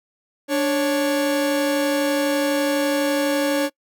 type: tone pair together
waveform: 45% pulse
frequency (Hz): 292 / 552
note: D4 / C#5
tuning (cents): -10 / -7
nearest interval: major seventh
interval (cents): 1103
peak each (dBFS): -21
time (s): 0.48-3.7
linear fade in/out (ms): 50
effects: noise-tail reverb RT60 0.1 s tail -25 dB re dry